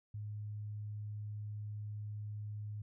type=tone; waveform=sine; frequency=105 Hz; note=G#2; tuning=19 cents sharp; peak=-40 dBFS; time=0.14-2.82 s; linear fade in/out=5 ms; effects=none